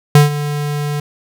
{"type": "tone with ADSR envelope", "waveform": "square", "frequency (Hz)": 146.83, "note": "D3", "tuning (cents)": 0, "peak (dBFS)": -3, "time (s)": [0.15, 1], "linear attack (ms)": 3, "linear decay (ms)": 140, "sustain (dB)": -15, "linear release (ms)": 4, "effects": []}